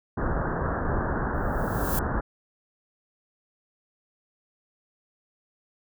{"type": "low-pass noise", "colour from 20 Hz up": "pink", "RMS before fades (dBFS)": -27, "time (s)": [0.17, 2.21], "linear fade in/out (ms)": 10, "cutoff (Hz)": 1700, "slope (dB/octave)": 96}
{"type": "noise with exponential growth", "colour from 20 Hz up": "violet", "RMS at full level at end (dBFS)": -28, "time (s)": [1.34, 1.99], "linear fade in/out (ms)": 1, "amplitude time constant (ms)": 140}
{"effects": []}